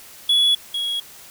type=tone pair in turn; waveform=triangle; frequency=3389 / 3319 Hz; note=G#7 / G#7; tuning=+34 / -2 cents; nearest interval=unison; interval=36 cents; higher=first; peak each=-12 / -20 dBFS; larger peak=first; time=0.29-0.55 / 0.74-1 s; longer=neither; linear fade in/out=5 ms; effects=white hiss -43 dBFS RMS until 1.3 s